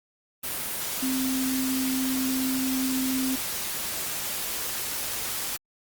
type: tone in noise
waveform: sine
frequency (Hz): 261.6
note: C4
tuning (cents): 0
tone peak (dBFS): -25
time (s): 1.02-3.36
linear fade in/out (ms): 10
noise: white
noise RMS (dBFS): -31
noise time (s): 0.43-5.57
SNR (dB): +3
effects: Opus 32 kbps